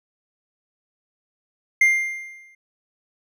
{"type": "tone with exponential decay", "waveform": "triangle", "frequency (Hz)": 2100, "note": "C7", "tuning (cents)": 6, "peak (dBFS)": -9, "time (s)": [1.81, 2.55], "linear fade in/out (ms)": 5, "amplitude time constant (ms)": 160, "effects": []}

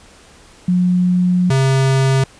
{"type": "tone pair in turn", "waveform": ["sine", "square"], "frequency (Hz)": [180, 133.92], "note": ["F#3", "C3"], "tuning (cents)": [-47, 41], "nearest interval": "perfect fourth", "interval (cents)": 512, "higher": "first", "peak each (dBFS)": [-11, -12], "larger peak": "first", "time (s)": [[0.68, 1.5], [1.5, 2.24]], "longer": "first", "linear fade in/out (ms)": 5, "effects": ["pink hiss -45 dBFS RMS until 2.39 s", "resampled to 22050 Hz"]}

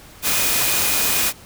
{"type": "tone in noise", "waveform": "sine", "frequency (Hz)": 2476, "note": "D#7", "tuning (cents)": -9, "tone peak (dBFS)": -29, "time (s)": [0.22, 1.33], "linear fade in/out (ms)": 50, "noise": "white", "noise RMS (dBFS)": -19, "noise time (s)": [0.22, 1.33], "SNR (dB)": -13, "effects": ["pink hiss -44 dBFS RMS until 1.45 s"]}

